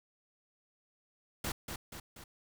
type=noise with echo; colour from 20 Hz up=pink; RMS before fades=-36 dBFS; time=1.44-1.52 s; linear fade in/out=5 ms; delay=240 ms; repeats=3; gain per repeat=-5 dB; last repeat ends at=2.24 s; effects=none